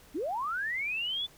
sine linear sweep, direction up, 250 to 3520 Hz, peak -30 dBFS, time 0.14-1.27 s, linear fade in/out 20 ms, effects pink hiss -57 dBFS RMS until 1.37 s

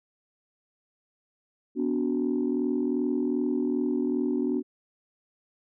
sine chord, B minor, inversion none, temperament equal with one note detuned, 246.9 / 289.5 / 370 Hz, B3 / D4 / F#4, 0 / -25 / 0 cents, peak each -27 / -27 / -29 dBFS, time 1.75-4.63 s, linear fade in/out 50 ms, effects tanh soft clip ceiling -17 dBFS

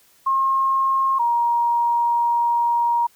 sine tone pair in turn, 1073 / 944.3 Hz, C6 / A#5, +43 / +22 cents, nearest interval major second, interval 221 cents, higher first, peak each -16 dBFS, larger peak neither, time 0.26-1.19 / 1.19-3.07 s, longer second, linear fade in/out 10 ms, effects white hiss -56 dBFS RMS until 3.15 s

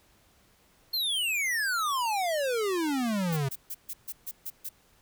square exponential sweep, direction down, 4344 to 130.81 Hz, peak -27 dBFS, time 0.93-3.49 s, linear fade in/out 10 ms
violet noise bursts, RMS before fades -36 dBFS, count 8, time 3.32-4.692 s, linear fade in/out 10 ms, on 49 ms, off 140 ms
effects pink hiss -63 dBFS RMS until 5.01 s

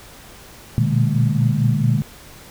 sine tone cluster, 118.5 / 123 / 149.2 / 203.8 / 224.4 Hz, A#2 / B2 / D3 / G#3 / A3, +29 / -7 / +28 / -32 / +34 cents, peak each -20 / -20 / -19 / -23 / -27 dBFS, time 0.78-2.02 s, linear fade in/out 0 ms, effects pink hiss -42 dBFS RMS until 2.5 s

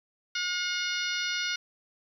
harmonic tone, 719 Hz, F#5, 50 cents flat, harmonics 2 / 3 / 4 / 5 / 6 / 7 / 8, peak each -33 / -35 / -36 / -37 / -38 / -38 / -39 dBFS, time 0.35-1.56 s, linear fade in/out 5 ms, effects 10-bit

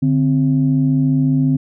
sine tone pair together, 147.12 / 261.6 Hz, D3 / C4, +3 / 0 cents, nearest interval minor seventh, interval 997 cents, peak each -14 dBFS, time 0.02-1.57 s, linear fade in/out 10 ms, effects tanh soft clip ceiling -5 dBFS

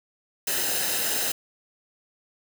white noise with comb filter, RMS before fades -26 dBFS, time 0.47-1.32 s, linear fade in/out 5 ms, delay 0.88 ms, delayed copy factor -0.6, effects none

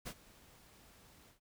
pink noise with ADSR envelope, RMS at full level -42 dBFS, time 0.05-1.4 s, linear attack 23 ms, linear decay 64 ms, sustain -20 dB, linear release 120 ms, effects none

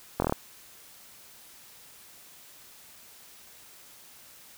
slowing click train, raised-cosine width 1 ms, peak -11 dBFS, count 6, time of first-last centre 0.2-0.324 s, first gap 22 ms, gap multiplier 1.06, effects white hiss -52 dBFS RMS until 4.57 s

